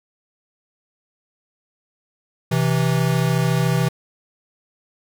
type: tone pair together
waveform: square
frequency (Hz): 129.93 / 163.7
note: C3 / E3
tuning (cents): -12 / -12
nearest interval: major third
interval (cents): 400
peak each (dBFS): -20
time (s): 2.51-3.89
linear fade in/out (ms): 10
effects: none